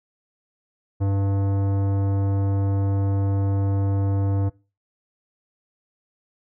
sine tone with tanh clipping, 98.5 Hz, G2, 9 cents sharp, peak -21 dBFS, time 1-4.5 s, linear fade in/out 20 ms, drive 16 dB, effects noise-tail reverb RT60 0.3 s tail -20 dB re dry

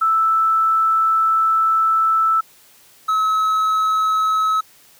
sine / triangle tone pair in turn, 1318.5 / 1288.4 Hz, E6 / E6, 0 / -40 cents, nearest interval unison, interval 40 cents, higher first, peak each -13 dBFS, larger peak neither, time 0.01-2.41 / 3.08-4.61 s, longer first, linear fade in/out 10 ms, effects white hiss -50 dBFS RMS until 4.99 s + high-pass 60 Hz 12 dB/octave

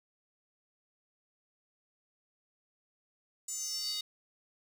square tone with high-pass filter sweep, 415.3 Hz, G#4, in tune, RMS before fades -37 dBFS, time 3.48-4.01 s, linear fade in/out 5 ms, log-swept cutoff 7500 to 3900 Hz, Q 7.5, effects none

